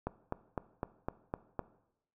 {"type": "click train", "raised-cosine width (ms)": 1, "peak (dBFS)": -20, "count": 7, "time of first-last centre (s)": [0.07, 1.593], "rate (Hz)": 3.94, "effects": ["noise-tail reverb RT60 0.8 s tail -17 dB re dry"]}